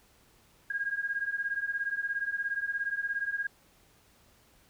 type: beating tone pair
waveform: sine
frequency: 1618 / 1635 Hz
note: G#6 / G#6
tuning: -46 / -28 cents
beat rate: 17 Hz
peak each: -34 / -32 dBFS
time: 0.7-3.47 s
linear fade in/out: 5 ms
effects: pink hiss -63 dBFS RMS until 4.69 s